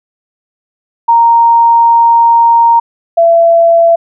sine tone pair in turn, 930 / 672.3 Hz, A#5 / E5, -4 / +34 cents, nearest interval tritone, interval 562 cents, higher first, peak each -3 dBFS, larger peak neither, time 1.08-2.8 / 3.17-3.96 s, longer first, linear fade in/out 10 ms, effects none

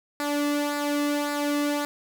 sawtooth tone with flanger, 291 Hz, D4, 16 cents flat, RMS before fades -26 dBFS, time 0.2-1.85 s, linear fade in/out 0 ms, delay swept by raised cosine 0.32 to 1.31 ms, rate 1.8 Hz, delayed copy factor -0.55, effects none

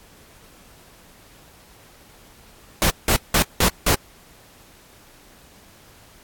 pink noise bursts, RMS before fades -17 dBFS, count 5, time 2.82-3.945 s, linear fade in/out 0 ms, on 81 ms, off 180 ms, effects pink hiss -50 dBFS RMS until 6.23 s + AAC 64 kbps

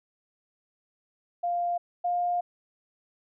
sine tone pair in turn, 698.5 / 706.2 Hz, F5 / F5, 0 / +19 cents, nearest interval unison, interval 19 cents, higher second, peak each -25 / -24 dBFS, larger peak second, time 1.43-1.78 / 2.04-2.41 s, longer second, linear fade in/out 10 ms, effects none

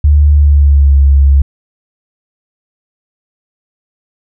sine tone with pitch glide, 73.42 to 69.3 Hz, D2 to C#2, 0 to 0 cents, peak -3 dBFS, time 0.04-1.42 s, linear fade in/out 5 ms, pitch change -100 cents, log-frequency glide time 0.33-0.97 s, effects none

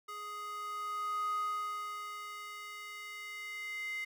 square tone with high-pass filter sweep, 416.1 Hz, G#4, 3 cents sharp, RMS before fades -40 dBFS, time 0.08-4.05 s, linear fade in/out 10 ms, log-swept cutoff 980 to 2100 Hz, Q 8.5, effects none

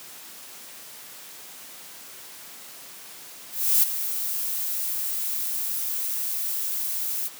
violet noise with ADSR envelope, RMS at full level -17 dBFS, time 3.51-7.29 s, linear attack 320 ms, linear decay 10 ms, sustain -11 dB, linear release 24 ms, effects white hiss -43 dBFS RMS until 7.39 s + high-pass 150 Hz 12 dB/octave

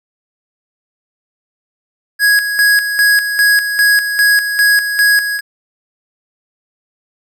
square tone with tremolo, 1661.2 Hz, G#6, in tune, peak -8 dBFS, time 2.19-5.41 s, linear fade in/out 50 ms, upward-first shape square, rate 2.5 Hz, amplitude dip 60%, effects none

